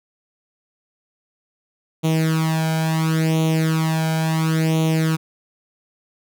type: tone with flanger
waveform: sawtooth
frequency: 160 Hz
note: D#3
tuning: 49 cents sharp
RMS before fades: -19 dBFS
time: 2.03-5.17 s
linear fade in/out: 20 ms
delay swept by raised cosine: 0.3 to 1.3 ms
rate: 0.72 Hz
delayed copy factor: +0.8
effects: none